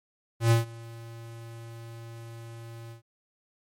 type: tone with ADSR envelope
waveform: square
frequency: 115.4 Hz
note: A#2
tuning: 17 cents flat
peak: -17 dBFS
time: 0.4-3.02 s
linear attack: 110 ms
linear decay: 140 ms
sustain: -24 dB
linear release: 110 ms
effects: MP3 64 kbps